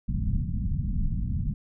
pink low-pass noise, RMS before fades -27 dBFS, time 0.08-1.54 s, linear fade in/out 10 ms, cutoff 220 Hz, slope 48 dB/octave, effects none

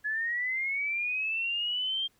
sine linear sweep, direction up, 1691 to 3200 Hz, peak -28 dBFS, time 0.04-2.08 s, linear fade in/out 20 ms, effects pink hiss -68 dBFS RMS until 2.19 s

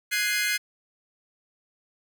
sawtooth chord, Ab dominant seventh, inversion third, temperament equal, 1480 / 1661.2 / 2093 / 2489 Hz, Gb6 / Ab6 / C7 / Eb7, 0 / 0 / 0 / 0 cents, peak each -28 / -26 / -23 / -29 dBFS, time 0.11-0.58 s, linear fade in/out 20 ms, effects none

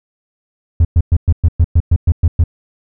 triangle tone bursts, 83 Hz, E2, 12 cents sharp, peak -3 dBFS, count 11, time 0.8-2.439 s, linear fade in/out 5 ms, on 49 ms, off 110 ms, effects tanh soft clip ceiling -1 dBFS

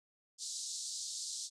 white band-pass noise, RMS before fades -42 dBFS, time 0.38-1.5 s, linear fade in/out 50 ms, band 3900 to 8400 Hz, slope 48 dB/octave, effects none

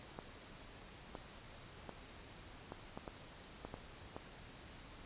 clicks, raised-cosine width 1 ms, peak -30 dBFS, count 9, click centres 0.189 / 1.152 / 1.893 / 2.721 / 2.975 / 3.078 / 3.65 / 3.741 / 4.165 s, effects pink hiss -55 dBFS RMS until 5.05 s + resampled to 8000 Hz

